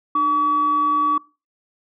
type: tone pair together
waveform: sine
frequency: 301.7 / 1139 Hz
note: D4 / C#6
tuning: +47 / +47 cents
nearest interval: octave + major seventh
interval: 2300 cents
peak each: -26 / -15 dBFS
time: 0.15-1.18 s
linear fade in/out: 5 ms
effects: noise-tail reverb RT60 0.3 s tail -21 dB re dry + tanh soft clip ceiling -9 dBFS

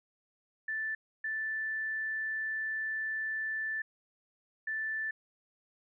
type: tone bursts at uneven times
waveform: sine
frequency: 1760 Hz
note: A6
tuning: in tune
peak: -32 dBFS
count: 3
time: 0.68-0.95 / 1.24-3.82 / 4.67-5.11 s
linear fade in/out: 5 ms
effects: none

